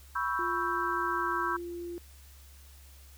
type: chord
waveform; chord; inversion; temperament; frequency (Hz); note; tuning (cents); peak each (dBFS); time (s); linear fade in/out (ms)
sine; C# half-diminished seventh; third; equal with one note detuned; 983.2 / 1108.7 / 1318.5 / 1568; B5 / C#6 / E6 / G6; -8 / 0 / 0 / 0; -34; 0.15-1.57; 10
type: tone with pitch glide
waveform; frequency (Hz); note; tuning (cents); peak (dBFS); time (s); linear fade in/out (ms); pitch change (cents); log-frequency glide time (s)
sine; 349.2 to 346.2; F4 to F4; 0 to -15; -36; 0.39-1.98; 0; -15; 0.97-1.76
effects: added 69 Hz sine -51 dBFS peak until 3.17 s + white hiss -58 dBFS RMS until 3.17 s